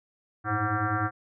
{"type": "tone with frequency modulation", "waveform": "sine", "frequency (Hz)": 740, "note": "F#5", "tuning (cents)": 0, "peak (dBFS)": -24, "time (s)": [0.44, 1.11], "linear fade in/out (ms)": 50, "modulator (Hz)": 210, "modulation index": 4.1, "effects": []}